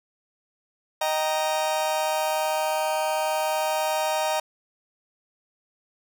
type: chord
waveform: 40% pulse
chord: Eb major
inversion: none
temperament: just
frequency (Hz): 622.3 / 777.8 / 933.4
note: Eb5 / G5 / Bb5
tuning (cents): 0 / -14 / +2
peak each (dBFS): -25 / -28 / -27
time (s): 1.01-4.4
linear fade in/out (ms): 5
effects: none